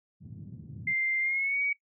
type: band-pass noise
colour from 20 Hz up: white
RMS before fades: -44 dBFS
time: 0.2-0.95 s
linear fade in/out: 50 ms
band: 100 to 180 Hz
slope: 24 dB/octave
type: tone with pitch glide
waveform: sine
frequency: 2094 to 2257 Hz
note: C7 to C#7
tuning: +1 to +31 cents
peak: -26 dBFS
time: 0.87-1.73 s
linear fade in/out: 5 ms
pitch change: +130 cents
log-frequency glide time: 1.21-1.6 s
effects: noise-tail reverb RT60 0.1 s tail -18 dB re dry

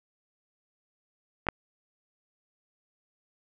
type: clicks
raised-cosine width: 0.5 ms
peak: -19 / -8 dBFS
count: 2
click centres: 1.468 / 1.487 s
effects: none

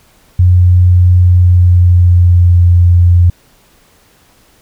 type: tone with pitch glide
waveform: sine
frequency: 89.7 to 87.7 Hz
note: F2 to F2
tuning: +47 to +8 cents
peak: -3 dBFS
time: 0.39-3.3 s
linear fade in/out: 5 ms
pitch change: -39 cents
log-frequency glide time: 1.19-2.65 s
effects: pink hiss -48 dBFS RMS until 4.61 s

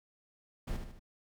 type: noise with echo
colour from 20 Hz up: brown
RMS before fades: -35 dBFS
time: 0.67-0.77 s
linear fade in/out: 10 ms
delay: 75 ms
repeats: 3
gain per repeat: -6 dB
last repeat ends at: 0.995 s
effects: none

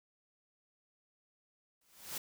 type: noise with exponential growth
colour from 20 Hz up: white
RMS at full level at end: -37 dBFS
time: 1.81-2.18 s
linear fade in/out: 5 ms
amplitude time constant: 80 ms
effects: none

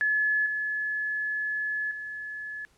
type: tone with level steps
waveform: sine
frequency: 1712 Hz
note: A6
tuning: 48 cents flat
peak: -22 / -27 / -34 dBFS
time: 0.01-2.65 s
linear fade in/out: 0 ms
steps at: 0.46 / 1.91 s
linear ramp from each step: 2 ms
effects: pink hiss -64 dBFS RMS until 2.77 s + low-pass 10000 Hz 12 dB/octave

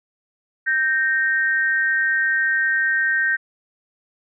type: tone pair together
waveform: sine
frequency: 1562 / 1852.7 Hz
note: G6 / A#6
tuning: -7 / -11 cents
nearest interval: minor third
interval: 296 cents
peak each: -19 / -20 dBFS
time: 0.66-3.37 s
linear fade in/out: 20 ms
effects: none

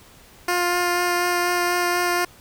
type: tone with vibrato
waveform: 10% pulse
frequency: 353 Hz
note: F4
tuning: 19 cents sharp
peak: -11 dBFS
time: 0.48-2.25 s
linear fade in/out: 5 ms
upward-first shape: sine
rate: 4.1 Hz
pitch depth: 9 cents each way
effects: pink hiss -49 dBFS RMS until 2.4 s

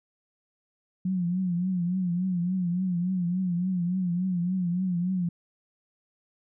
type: tone with vibrato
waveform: sine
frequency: 180 Hz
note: F#3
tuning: 47 cents flat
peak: -24 dBFS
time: 1.05-5.29 s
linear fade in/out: 5 ms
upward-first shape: triangle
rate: 3.5 Hz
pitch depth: 100 cents each way
effects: none

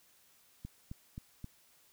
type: click train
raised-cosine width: 5 ms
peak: -30 dBFS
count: 4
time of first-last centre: 0.65-1.444 s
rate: 3.78 Hz
effects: white hiss -66 dBFS RMS until 1.92 s

